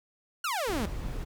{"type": "exponential sweep", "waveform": "sawtooth", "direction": "down", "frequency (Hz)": [1480, 185.7], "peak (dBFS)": -25, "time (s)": [0.44, 0.86], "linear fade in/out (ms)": 5}
{"type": "noise", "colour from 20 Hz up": "brown", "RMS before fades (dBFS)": -35, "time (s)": [0.67, 1.25], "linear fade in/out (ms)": 20}
{"effects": []}